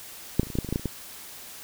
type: clicks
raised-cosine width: 3 ms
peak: -6 / -18 / -28 / -24 / -16 / -10 / -22 / -20 / -13 / -12 / -27 / -14 dBFS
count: 12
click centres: 0.396 / 0.432 / 0.47 / 0.502 / 0.554 / 0.587 / 0.647 / 0.689 / 0.726 / 0.759 / 0.796 / 0.857 s
effects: white hiss -43 dBFS RMS until 1.63 s